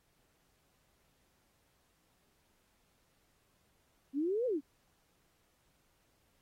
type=exponential two-way sweep; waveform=sine; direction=up then down; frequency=261.6 to 523.3 to 261.6 Hz; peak=-30 dBFS; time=4.13-4.61 s; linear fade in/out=50 ms; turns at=4.46 s; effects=pink hiss -74 dBFS RMS until 6.41 s + AAC 48 kbps